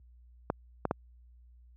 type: clicks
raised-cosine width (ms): 1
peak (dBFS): -14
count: 3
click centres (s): 0.501 / 0.853 / 0.911
effects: added 60 Hz sine -48 dBFS peak until 1.76 s + high-pass 80 Hz 12 dB/octave